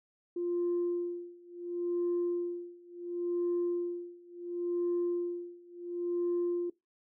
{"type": "tone with tremolo", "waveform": "sine", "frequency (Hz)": 349.2, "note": "F4", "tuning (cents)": 0, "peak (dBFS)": -26, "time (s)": [0.36, 6.7], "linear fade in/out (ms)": 5, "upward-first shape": "sine", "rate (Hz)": 0.71, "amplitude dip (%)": 95, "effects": ["noise-tail reverb RT60 0.2 s tail -21 dB re dry", "tanh soft clip ceiling -25 dBFS"]}